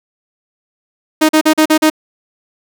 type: tone bursts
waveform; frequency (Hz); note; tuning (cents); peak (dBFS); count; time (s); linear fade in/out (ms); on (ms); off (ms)
sawtooth; 311.1; D#4; 0; -3; 6; 1.21-1.901; 10; 81; 41
effects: none